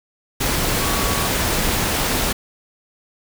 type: tone in noise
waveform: sine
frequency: 1128 Hz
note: C#6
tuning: 30 cents sharp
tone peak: -28 dBFS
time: 0.8-1.28 s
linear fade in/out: 10 ms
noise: pink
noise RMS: -20 dBFS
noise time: 0.4-2.33 s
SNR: -11 dB
effects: none